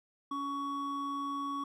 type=tone pair together; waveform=triangle; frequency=281.7 / 1120 Hz; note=C#4 / C#6; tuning=+28 / +18 cents; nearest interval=2 octaves; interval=2390 cents; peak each=-37 / -33 dBFS; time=0.31-1.64 s; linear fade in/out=5 ms; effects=none